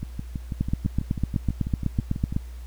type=two click trains; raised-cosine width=5 ms; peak=-10 / -17 dBFS; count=15 / 15; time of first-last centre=0.61-2.364 / 0.03-2.325 s; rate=7.98 / 6.1 Hz; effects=added 60 Hz sine -35 dBFS peak until 2.66 s + pink hiss -54 dBFS RMS until 2.66 s